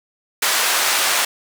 pink band-pass noise, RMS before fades -18 dBFS, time 0.42-1.25 s, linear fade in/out 5 ms, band 960 to 14000 Hz, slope 12 dB/octave, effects none

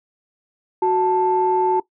sine tone pair together, 370 / 881.5 Hz, F#4 / A5, 0 / +3 cents, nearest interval octave + minor third, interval 1503 cents, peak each -17 dBFS, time 0.82-1.8 s, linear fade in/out 5 ms, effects noise-tail reverb RT60 0.1 s tail -18 dB re dry + tanh soft clip ceiling -7 dBFS

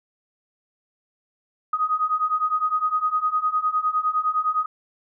sine beating tone pair, 1244.5 / 1254.3 Hz, D#6 / D#6, 0 / +14 cents, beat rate 9.8 Hz, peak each -24 / -22 dBFS, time 1.73-4.66 s, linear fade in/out 5 ms, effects none

